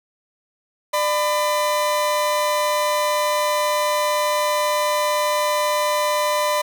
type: tone pair together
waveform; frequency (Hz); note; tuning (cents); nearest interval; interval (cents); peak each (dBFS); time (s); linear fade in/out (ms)
40% pulse; 597 / 1004; D5 / B5; +28 / +28; major sixth; 900; -20; 0.93-6.62; 10
effects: none